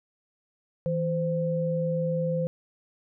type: tone pair together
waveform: sine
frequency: 162.7 / 516.5 Hz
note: E3 / C5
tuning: -22 / -22 cents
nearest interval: octave + minor sixth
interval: 2000 cents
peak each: -27 dBFS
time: 0.86-2.47 s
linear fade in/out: 0 ms
effects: none